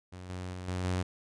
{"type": "tone with level steps", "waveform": "sawtooth", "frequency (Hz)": 91.2, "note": "F#2", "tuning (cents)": -24, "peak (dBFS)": [-39, -33, -35, -28, -25], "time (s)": [0.12, 1.03], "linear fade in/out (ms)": 10, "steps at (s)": [0.29, 0.53, 0.68, 0.84], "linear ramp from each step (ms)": 5, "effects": ["resampled to 22050 Hz"]}